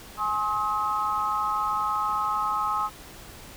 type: tone cluster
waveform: sine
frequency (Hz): 838 / 1065 / 1274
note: G#5 / C6 / D#6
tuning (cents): +15 / +30 / +41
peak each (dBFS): -30 / -29 / -26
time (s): 0.17-2.9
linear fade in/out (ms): 50
effects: pink hiss -45 dBFS RMS until 3.56 s